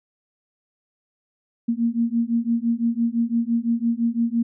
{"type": "beating tone pair", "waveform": "sine", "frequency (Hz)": [230, 235.9], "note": ["A#3", "A#3"], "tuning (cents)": [-23, 21], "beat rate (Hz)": 5.9, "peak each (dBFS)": -22, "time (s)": [1.68, 4.43], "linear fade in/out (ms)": 10, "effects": []}